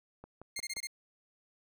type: click train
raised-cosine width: 1 ms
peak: -34 dBFS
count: 4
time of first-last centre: 0.24-0.768 s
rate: 5.68 Hz
type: tone bursts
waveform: 15% pulse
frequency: 2121 Hz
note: C7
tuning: 23 cents sharp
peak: -30 dBFS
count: 5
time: 0.56-0.871 s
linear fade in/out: 5 ms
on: 43 ms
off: 24 ms
effects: none